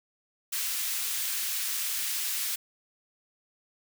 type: high-pass noise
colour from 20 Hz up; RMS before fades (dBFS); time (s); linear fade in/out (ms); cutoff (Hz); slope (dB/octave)
white; -31; 0.52-2.56; 10; 1800; 12
effects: none